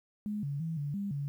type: tone with pitch steps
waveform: sine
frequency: 209.4 / 142 / 163.1 / 144.3 / 200.3 / 142.1 Hz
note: G#3 / C#3 / E3 / D3 / G3 / C#3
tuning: +15 / +42 / -18 / -30 / +38 / +43 cents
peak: -32 dBFS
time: 0.26-1.28 s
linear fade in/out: 0 ms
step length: 170 ms
effects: 11-bit